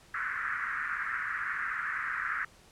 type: band-pass noise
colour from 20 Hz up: pink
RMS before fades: -34 dBFS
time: 0.14-2.45 s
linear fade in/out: 5 ms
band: 1300 to 1900 Hz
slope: 48 dB/octave
effects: pink hiss -58 dBFS RMS until 2.71 s + low-pass 10000 Hz 12 dB/octave